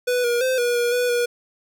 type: tone with pitch steps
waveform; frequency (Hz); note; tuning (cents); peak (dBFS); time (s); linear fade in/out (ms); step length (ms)
square; 494.2 / 477.5 / 517 / 482.7 / 478.9 / 491.5 / 481.3; B4 / A#4 / C5 / B4 / A#4 / B4 / B4; +1 / +42 / -21 / -40 / +47 / -8 / -45; -19; 0.07-1.26; 10; 170
effects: none